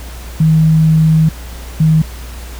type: tone pair in turn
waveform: sine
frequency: 158.6 / 157.93 Hz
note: D#3 / D#3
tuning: +33 / +26 cents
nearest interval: unison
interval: 7 cents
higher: first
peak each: -6 dBFS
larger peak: neither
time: 0.4-1.29 / 1.8-2.02 s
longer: first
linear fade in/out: 5 ms
effects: added 60 Hz sine -26 dBFS peak until 2.59 s + pink hiss -34 dBFS RMS until 2.59 s